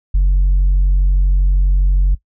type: tone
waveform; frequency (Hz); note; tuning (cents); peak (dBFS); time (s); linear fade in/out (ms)
sine; 46.24; F#1; 0; -7; 0.14-2.15; 10
effects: noise-tail reverb RT60 0.1 s tail -18 dB re dry + tanh soft clip ceiling -8 dBFS